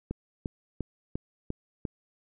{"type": "click train", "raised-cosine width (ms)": 3, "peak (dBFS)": -19, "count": 6, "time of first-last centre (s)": [0.11, 1.852], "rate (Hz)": 2.87, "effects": []}